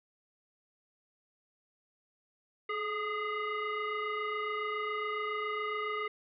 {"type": "tone with frequency modulation", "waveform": "sine", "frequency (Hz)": 399.4, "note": "G4", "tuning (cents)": 32, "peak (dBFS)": -32, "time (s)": [2.69, 6.08], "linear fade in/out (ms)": 5, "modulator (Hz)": 826, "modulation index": 2.3, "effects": []}